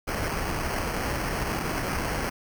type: noise with sample-and-hold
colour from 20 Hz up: pink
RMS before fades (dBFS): -29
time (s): 0.07-2.3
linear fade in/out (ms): 10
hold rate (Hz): 3675
effects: none